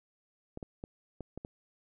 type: clicks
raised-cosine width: 2 ms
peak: -27 dBFS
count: 6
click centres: 0.574 / 0.628 / 0.839 / 1.207 / 1.376 / 1.449 s
effects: none